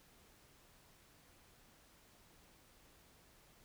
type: silence
effects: pink hiss -66 dBFS RMS until 3.64 s